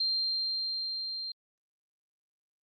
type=tone with level ramp; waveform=sine; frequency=4174 Hz; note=C8; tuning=5 cents flat; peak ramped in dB=-26 to -35 dBFS; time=0-1.32 s; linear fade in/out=5 ms; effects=Opus 48 kbps